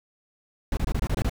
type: noise bursts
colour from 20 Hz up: brown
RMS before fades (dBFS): -24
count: 8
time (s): 0.72-1.296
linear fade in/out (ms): 2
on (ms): 51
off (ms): 24
effects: none